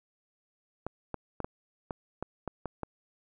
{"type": "clicks", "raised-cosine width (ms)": 1, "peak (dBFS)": -20, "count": 9, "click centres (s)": [0.866, 1.143, 1.403, 1.445, 1.908, 2.226, 2.477, 2.657, 2.833], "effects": []}